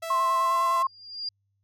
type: tone with pitch glide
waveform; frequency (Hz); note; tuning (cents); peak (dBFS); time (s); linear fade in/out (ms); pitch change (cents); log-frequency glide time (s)
sawtooth; 659.3 to 668.9; E5 to E5; 0 to +25; -28; 0.02-0.83; 10; +25; 0.41-0.57
type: tone with vibrato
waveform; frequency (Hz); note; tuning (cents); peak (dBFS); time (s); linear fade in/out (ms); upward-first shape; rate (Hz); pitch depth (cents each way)
sine; 1058; C6; +19; -21; 0.1-0.87; 5; square; 9.8; 22
type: tone with exponential growth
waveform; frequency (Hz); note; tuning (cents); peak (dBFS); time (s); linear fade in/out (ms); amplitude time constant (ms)
sine; 4804; D8; +38; -27; 0.69-1.29; 5; 130
effects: added 99 Hz sine -70 dBFS peak until 1.63 s